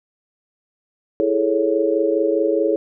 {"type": "chord", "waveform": "sine", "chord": "A major seventh", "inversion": "second", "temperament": "equal", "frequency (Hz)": [329.6, 415.3, 440, 554.4], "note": ["E4", "G#4", "A4", "C#5"], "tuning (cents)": [0, 0, 0, 0], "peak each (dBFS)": -21, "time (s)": [1.2, 2.76], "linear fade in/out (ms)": 0, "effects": []}